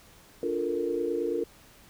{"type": "chord", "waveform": "sine", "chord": "Bb major seventh", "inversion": "first", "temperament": "just", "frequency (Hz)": [291.4, 349.6, 437, 466.2], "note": ["D4", "F4", "A4", "Bb4"], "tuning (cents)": [-13, 2, -12, 0], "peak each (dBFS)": [-35, -31, -34, -30], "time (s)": [0.43, 1.44], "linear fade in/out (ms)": 2, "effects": ["pink hiss -55 dBFS RMS until 1.89 s"]}